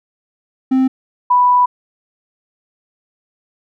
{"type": "tone pair in turn", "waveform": ["triangle", "sine"], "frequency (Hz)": [261.6, 987.7], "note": ["C4", "B5"], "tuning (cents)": [0, 0], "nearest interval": "octave + major seventh", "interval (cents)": 2300, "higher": "second", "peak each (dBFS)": -8, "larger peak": "neither", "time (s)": [[0.71, 0.88], [1.3, 1.66]], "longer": "second", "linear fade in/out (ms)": 10, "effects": []}